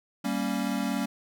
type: chord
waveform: square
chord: G diminished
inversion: none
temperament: equal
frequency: 196 / 233.1 / 277.2 Hz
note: G3 / Bb3 / Db4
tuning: 0 / 0 / 0 cents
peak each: -32 dBFS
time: 0.24-1.06 s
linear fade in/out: 10 ms
effects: none